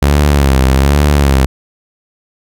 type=tone with vibrato; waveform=sawtooth; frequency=69.3 Hz; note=C#2; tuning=in tune; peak=-3 dBFS; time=0.02-1.46 s; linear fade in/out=5 ms; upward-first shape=sine; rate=1.2 Hz; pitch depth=100 cents each way; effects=none